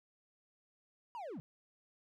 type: linear sweep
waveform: triangle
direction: down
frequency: 987.8 to 125.5 Hz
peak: -40 dBFS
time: 1.15-1.4 s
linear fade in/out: 0 ms
effects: none